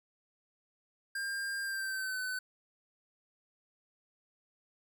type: tone with pitch glide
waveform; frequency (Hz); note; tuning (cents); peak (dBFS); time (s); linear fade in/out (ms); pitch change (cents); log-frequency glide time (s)
square; 1600 to 1511.1; G6 to F#6; +35 to +36; -35; 1.15-2.39; 5; -99; 1.62-2.2
effects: none